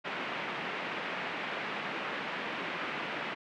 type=band-pass noise; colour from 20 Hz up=white; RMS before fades=-37 dBFS; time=0.04-3.35 s; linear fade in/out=20 ms; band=160 to 2600 Hz; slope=24 dB/octave; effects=none